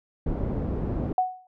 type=low-pass noise; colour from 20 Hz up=pink; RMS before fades=-28 dBFS; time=0.26-1.13 s; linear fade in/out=5 ms; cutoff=440 Hz; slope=12 dB/octave
type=tone with exponential decay; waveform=sine; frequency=740 Hz; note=F#5; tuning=in tune; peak=-16 dBFS; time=1.18-1.47 s; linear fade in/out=2 ms; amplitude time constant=61 ms
effects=none